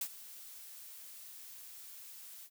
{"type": "noise with ADSR envelope", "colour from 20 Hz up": "blue", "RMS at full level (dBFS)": -35, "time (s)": [0.01, 2.5], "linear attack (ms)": 4, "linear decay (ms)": 64, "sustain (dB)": -16, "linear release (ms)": 63, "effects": []}